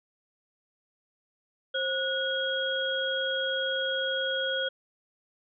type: tone cluster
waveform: sine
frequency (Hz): 531 / 1462 / 3284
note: C5 / F#6 / G#7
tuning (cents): +25 / -21 / -20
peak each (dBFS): -31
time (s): 1.74-4.69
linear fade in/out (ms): 10
effects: none